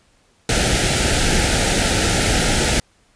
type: band-stop noise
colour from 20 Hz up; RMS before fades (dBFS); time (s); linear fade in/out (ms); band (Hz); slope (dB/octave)
pink; -17; 0.49-2.8; 2; 890 to 1300; 96
effects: pink hiss -58 dBFS RMS until 3.15 s + resampled to 22050 Hz